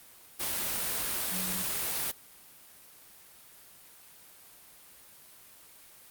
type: tone in noise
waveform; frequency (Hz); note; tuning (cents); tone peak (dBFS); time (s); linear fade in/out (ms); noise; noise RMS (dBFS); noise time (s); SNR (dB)
sine; 185; F#3; 0; -38; 1.31-1.64; 20; white; -32; 0.39-2.12; -9
effects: white hiss -54 dBFS RMS until 6.1 s + Opus 32 kbps